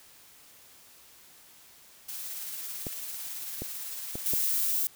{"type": "noise with tremolo", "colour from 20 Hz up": "blue", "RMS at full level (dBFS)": -37, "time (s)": [2.08, 4.72], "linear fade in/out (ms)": 10, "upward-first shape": "sine", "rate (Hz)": 18, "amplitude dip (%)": 25}
{"type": "clicks", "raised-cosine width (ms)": 2, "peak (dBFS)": -22, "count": 4, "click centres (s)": [2.868, 3.62, 4.155, 4.336]}
{"type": "noise", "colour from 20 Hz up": "violet", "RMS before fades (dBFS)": -28, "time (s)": [4.26, 4.87], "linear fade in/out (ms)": 0}
{"effects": ["white hiss -55 dBFS RMS until 4.95 s"]}